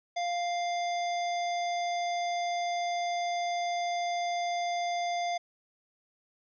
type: harmonic tone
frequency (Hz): 698.5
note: F5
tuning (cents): 0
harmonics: 1 / 3 / 5 / 7 / 9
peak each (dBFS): -29 / -39 / -43 / -46 / -48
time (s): 0.16-5.38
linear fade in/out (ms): 10
effects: none

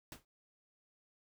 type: noise with exponential decay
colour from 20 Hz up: pink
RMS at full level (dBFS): -44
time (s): 0.12-0.25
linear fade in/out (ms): 1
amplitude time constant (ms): 27
effects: none

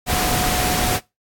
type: tone in noise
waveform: sine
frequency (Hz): 730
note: F#5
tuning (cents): -24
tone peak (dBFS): -24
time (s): 0.06-1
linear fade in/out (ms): 50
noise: pink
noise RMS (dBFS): -20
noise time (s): 0.06-1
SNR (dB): -7
effects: noise-tail reverb RT60 0.2 s tail -19 dB re dry + AAC 64 kbps

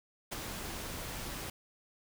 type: noise with ADSR envelope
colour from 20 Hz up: pink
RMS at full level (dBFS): -35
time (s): 0.31-1.5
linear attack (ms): 17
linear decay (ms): 15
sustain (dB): -6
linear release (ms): 3
effects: none

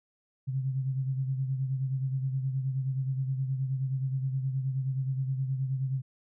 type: beating tone pair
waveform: sine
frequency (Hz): 132 / 141.5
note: C3 / C#3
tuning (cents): +16 / +36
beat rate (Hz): 9.5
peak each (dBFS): -28 / -37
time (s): 0.47-6.02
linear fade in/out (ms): 20
effects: none

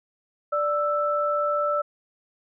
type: tone pair together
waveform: sine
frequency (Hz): 588 / 1322.5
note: D5 / E6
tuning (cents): +2 / +5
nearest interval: octave + major second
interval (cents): 1403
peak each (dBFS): -24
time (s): 0.52-1.82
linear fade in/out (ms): 10
effects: none

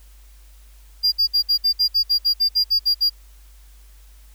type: tone bursts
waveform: triangle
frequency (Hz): 4800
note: D8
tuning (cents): +37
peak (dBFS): -13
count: 14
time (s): 1.03-3.098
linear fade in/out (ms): 20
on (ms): 92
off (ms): 60
effects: added 50 Hz sine -44 dBFS peak until 4.34 s + white hiss -56 dBFS RMS until 4.34 s

